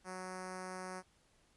5% pulse tone with notch filter, 185 Hz, F#3, in tune, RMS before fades -45 dBFS, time 0.04-1.03 s, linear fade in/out 50 ms, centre 3100 Hz, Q 0.62, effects pink hiss -71 dBFS RMS until 1.56 s + resampled to 24000 Hz

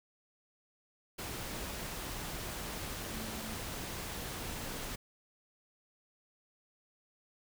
sine tone in noise, 219.9 Hz, A3, 1 cent flat, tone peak -45 dBFS, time 3.12-3.55 s, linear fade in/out 10 ms, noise pink, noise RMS -41 dBFS, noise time 1.18-4.96 s, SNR -7 dB, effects none

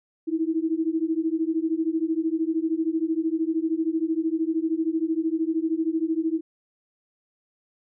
sine beating tone pair, 316.5 / 329.5 Hz, D#4 / E4, +30 / -1 cents, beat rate 13 Hz, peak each -25 dBFS, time 0.27-6.41 s, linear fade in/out 20 ms, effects none

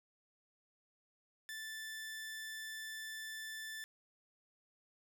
sawtooth tone, 1760 Hz, A6, in tune, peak -40 dBFS, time 1.49-3.84 s, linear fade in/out 0 ms, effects none

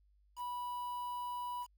triangle tone with quantisation, 980 Hz, B5, 14 cents flat, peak -36 dBFS, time 0.36-1.67 s, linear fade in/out 50 ms, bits 9, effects added 50 Hz sine -66 dBFS peak until 1.77 s

